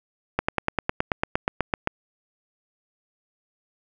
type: slowing click train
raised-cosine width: 0.5 ms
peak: -6 dBFS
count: 14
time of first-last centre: 0.39-1.874 s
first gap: 95 ms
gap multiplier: 1.03
effects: none